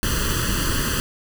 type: noise with comb filter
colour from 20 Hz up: pink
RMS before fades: -22 dBFS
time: 0.03-1 s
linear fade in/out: 0 ms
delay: 0.66 ms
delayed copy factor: +1
effects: none